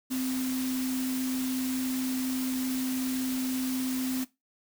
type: tone in noise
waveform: sine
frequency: 258.3 Hz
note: C4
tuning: 22 cents flat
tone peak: -28 dBFS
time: 0.1-4.25 s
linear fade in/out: 20 ms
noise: white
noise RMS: -38 dBFS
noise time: 0.1-4.25 s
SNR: +7 dB
effects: noise-tail reverb RT60 0.2 s tail -17 dB re dry